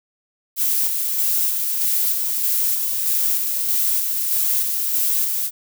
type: noise with tremolo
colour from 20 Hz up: violet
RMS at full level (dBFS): -19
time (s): 0.56-5.51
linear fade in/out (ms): 50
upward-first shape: square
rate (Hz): 1.6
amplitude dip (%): 30
effects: none